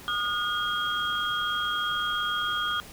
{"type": "tone cluster", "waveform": "sine", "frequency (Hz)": [1226, 1436, 3257], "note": ["D#6", "F6", "G#7"], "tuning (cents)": [-26, 48, -34], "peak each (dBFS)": -30, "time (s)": [0.08, 2.8], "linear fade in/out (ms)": 0, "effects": ["pink hiss -46 dBFS RMS until 2.92 s"]}